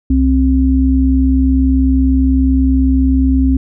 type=tone pair together; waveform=sine; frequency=65.41 / 264.2 Hz; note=C2 / C4; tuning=0 / +17 cents; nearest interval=2 octaves; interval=2417 cents; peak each=-11 dBFS; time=0.1-3.57 s; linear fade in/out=5 ms; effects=none